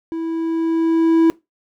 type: tone with level ramp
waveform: triangle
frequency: 327.8 Hz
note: E4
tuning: 10 cents flat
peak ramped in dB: -20 to -7 dBFS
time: 0.12-1.3 s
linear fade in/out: 0 ms
effects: noise-tail reverb RT60 0.2 s tail -21 dB re dry